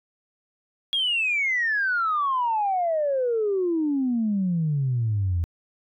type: exponential sweep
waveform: sine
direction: down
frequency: 3322 to 82.41 Hz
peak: -20 dBFS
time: 0.93-5.44 s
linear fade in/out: 0 ms
effects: tanh soft clip ceiling -16 dBFS